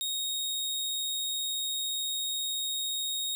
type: tone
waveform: sawtooth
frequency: 3743 Hz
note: A#7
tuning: 6 cents sharp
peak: -27 dBFS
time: 0.01-3.35 s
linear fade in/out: 0 ms
effects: none